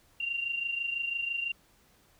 sine tone pair together, 2768 / 2794 Hz, F7 / F7, -16 / 0 cents, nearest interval unison, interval 16 cents, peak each -31 / -37 dBFS, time 0.2-1.52 s, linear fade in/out 5 ms, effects pink hiss -64 dBFS RMS until 2.19 s

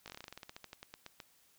slowing click train, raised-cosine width 0.2 ms, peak -29 dBFS, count 20, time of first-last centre 0.06-1.202 s, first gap 18 ms, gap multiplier 1.12, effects white hiss -68 dBFS RMS until 1.58 s

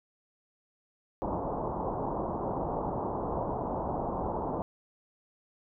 white low-pass noise, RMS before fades -33 dBFS, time 1.22-4.62 s, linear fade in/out 0 ms, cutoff 990 Hz, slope 48 dB/octave, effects none

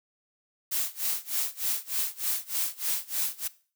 blue noise with tremolo, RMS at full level -27 dBFS, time 0.71-3.48 s, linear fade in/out 10 ms, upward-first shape sine, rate 3.3 Hz, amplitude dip 95%, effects noise-tail reverb RT60 0.4 s tail -18 dB re dry

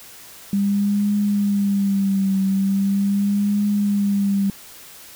sine tone with vibrato, 199 Hz, G3, 26 cents sharp, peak -16 dBFS, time 0.53-4.5 s, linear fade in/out 2 ms, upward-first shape triangle, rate 0.4 Hz, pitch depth 59 cents each way, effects white hiss -42 dBFS RMS until 5.15 s

